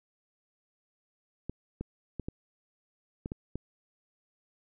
clicks, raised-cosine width 3 ms, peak -22 dBFS, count 7, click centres 1.496 / 1.81 / 2.197 / 2.285 / 3.259 / 3.319 / 3.556 s, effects none

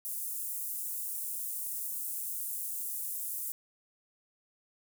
pink high-pass noise, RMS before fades -37 dBFS, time 0.05-3.52 s, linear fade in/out 0 ms, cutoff 9600 Hz, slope 24 dB/octave, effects none

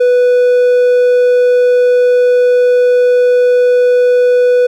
triangle tone, 493.9 Hz, B4, in tune, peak -4 dBFS, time 0-4.67 s, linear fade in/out 10 ms, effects none

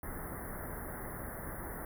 pink band-stop noise, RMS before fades -42 dBFS, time 0.03-1.85 s, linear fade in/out 2 ms, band 2000 to 9800 Hz, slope 96 dB/octave, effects none

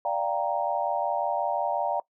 sine chord, G minor seventh, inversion second, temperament equal, 587.3 / 698.5 / 784 / 932.3 Hz, D5 / F5 / G5 / Bb5, 0 / 0 / 0 / 0 cents, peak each -30 dBFS, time 0.05-2 s, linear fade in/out 2 ms, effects noise-tail reverb RT60 0.1 s tail -20 dB re dry

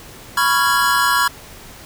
square chord, C# dominant seventh, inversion third, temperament equal with one note detuned, 987.8 / 1108.7 / 1384.1 / 1661.2 Hz, B5 / C#6 / E#6 / G#6, 0 / 0 / -16 / 0 cents, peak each -20 dBFS, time 0.37-1.28 s, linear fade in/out 5 ms, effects pink hiss -39 dBFS RMS until 1.85 s

